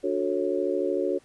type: chord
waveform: sine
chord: D major seventh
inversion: none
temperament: just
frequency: 293.7 / 367.1 / 440.5 / 550.6 Hz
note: D4 / F#4 / A4 / C#5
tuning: 0 / -14 / +2 / -12 cents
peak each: -31 / -27 / -30 / -29 dBFS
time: 0.03-1.19 s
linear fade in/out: 20 ms
effects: pink hiss -60 dBFS RMS until 1.24 s + resampled to 24000 Hz